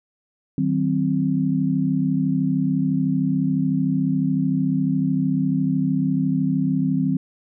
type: chord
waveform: sine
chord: C diminished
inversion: first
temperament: equal with one note detuned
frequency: 155.56 / 189.32 / 261.6 Hz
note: Eb3 / Gb3 / C4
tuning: 0 / +40 / 0 cents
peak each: -23 / -23 / -21 dBFS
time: 0.58-7.17 s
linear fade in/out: 2 ms
effects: none